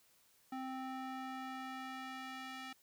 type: tone with band-pass filter sweep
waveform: square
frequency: 261.6 Hz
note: C4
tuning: in tune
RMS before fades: -45 dBFS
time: 0.52-2.73 s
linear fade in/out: 5 ms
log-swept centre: 760 to 2400 Hz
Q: 0.8
effects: white hiss -70 dBFS RMS until 2.82 s